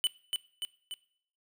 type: tone with echo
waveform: square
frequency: 2999 Hz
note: F#7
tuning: 23 cents sharp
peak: -25 dBFS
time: 0.04-0.07 s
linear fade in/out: 0 ms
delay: 290 ms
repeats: 3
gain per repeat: -4 dB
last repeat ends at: 0.94 s
effects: noise-tail reverb RT60 0.6 s tail -21 dB re dry